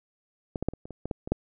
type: clicks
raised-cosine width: 2 ms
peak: -17 / -16 / -11 / -27 / -28 / -26 / -19 / -16 / -22 / -10 dBFS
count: 10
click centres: 0.558 / 0.626 / 0.686 / 0.736 / 0.855 / 0.907 / 1.056 / 1.112 / 1.275 / 1.32 s
effects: none